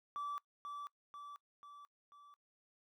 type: tone with echo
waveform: triangle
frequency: 1158 Hz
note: D6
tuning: 25 cents flat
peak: -36 dBFS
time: 0.16-0.38 s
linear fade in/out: 0 ms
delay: 490 ms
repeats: 4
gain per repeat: -5 dB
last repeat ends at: 2.34 s
effects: noise-tail reverb RT60 0.1 s tail -23 dB re dry + tanh soft clip ceiling -34 dBFS